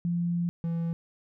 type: tone pair in turn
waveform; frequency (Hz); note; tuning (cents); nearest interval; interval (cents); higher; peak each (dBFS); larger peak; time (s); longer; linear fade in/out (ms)
sine / triangle; 172.5 / 167.2; F3 / E3; -21 / +25; minor second; 54; first; -25; neither; 0.05-0.49 / 0.64-0.93; first; 0
effects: none